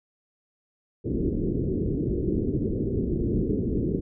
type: low-pass noise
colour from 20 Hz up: white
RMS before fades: -26 dBFS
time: 1.04-4.01 s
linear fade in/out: 20 ms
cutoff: 410 Hz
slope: 48 dB/octave
effects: none